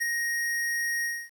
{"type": "tone with ADSR envelope", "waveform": "square", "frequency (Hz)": 1873, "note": "A#6", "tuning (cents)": 8, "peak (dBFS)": -24, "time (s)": [0, 1.3], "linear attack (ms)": 22, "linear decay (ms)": 10, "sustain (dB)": -3, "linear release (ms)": 260, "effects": ["10-bit"]}